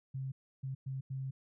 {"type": "tone bursts at uneven times", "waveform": "sine", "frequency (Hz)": 133.3, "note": "C3", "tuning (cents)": 33, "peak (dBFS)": -36, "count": 4, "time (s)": [[0.14, 0.32], [0.63, 0.75], [0.86, 1.01], [1.1, 1.31]], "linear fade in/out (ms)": 10, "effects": []}